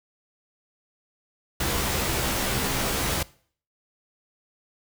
pink noise with comb filter, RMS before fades -26 dBFS, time 1.6-3.23 s, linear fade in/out 5 ms, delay 15 ms, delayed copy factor +0.6, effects noise-tail reverb RT60 0.5 s tail -21 dB re dry

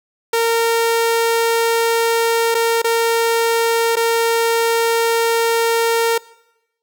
sawtooth tone with dropouts, 460.1 Hz, A#4, 23 cents flat, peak -10 dBFS, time 0.33-6.18 s, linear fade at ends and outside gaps 5 ms, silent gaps 2.545-2.549 / 2.819-2.843 / 3.957-3.967 s, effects noise-tail reverb RT60 0.9 s tail -21 dB re dry

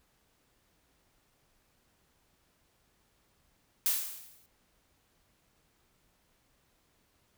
blue noise with exponential decay, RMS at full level -26 dBFS, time 3.86-4.46 s, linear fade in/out 0 ms, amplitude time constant 130 ms, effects pink hiss -71 dBFS RMS until 7.37 s

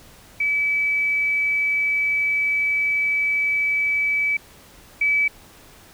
sine tone pair in turn, 2296 / 2296 Hz, D7 / D7, -40 / -40 cents, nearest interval unison, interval 0 cents, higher neither, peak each -18 / -16 dBFS, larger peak second, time 0.4-4.37 / 5.01-5.28 s, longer first, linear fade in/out 5 ms, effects pink hiss -48 dBFS RMS until 5.93 s

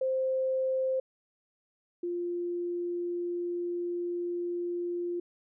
sine tone pair in turn, 523.3 / 349.3 Hz, C5 / F4, 0 / 0 cents, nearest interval perfect fifth, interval 700 cents, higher first, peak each -26 / -30 dBFS, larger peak first, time 0.01-1 / 2.03-5.2 s, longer second, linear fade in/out 5 ms, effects none

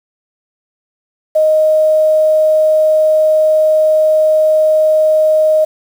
sine tone with quantisation, 622.3 Hz, D#5, in tune, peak -7 dBFS, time 1.35-5.65 s, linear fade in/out 10 ms, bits 6, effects none

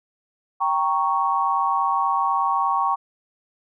sine chord, G diminished, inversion none, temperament equal, 784 / 932.3 / 1108.7 Hz, G5 / Bb5 / Db6, 0 / 0 / 0 cents, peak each -24 / -24 / -21 dBFS, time 0.6-2.96 s, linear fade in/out 20 ms, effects none

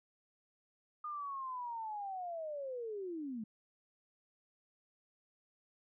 sine linear sweep, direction down, 1225 to 207.7 Hz, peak -39 dBFS, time 1.04-3.44 s, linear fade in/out 5 ms, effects none

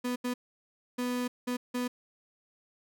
35% pulse tone bursts at uneven times, 247.3 Hz, B3, 3 cents sharp, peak -28 dBFS, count 5, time 0.04-0.16 / 0.24-0.34 / 0.98-1.28 / 1.47-1.57 / 1.74-1.88 s, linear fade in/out 10 ms, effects none

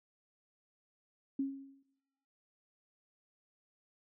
sine tone with exponential decay, 272.8 Hz, C#4, 28 cents flat, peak -29 dBFS, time 1.39-1.83 s, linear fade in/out 5 ms, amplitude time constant 94 ms, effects noise-tail reverb RT60 1.0 s tail -21 dB re dry

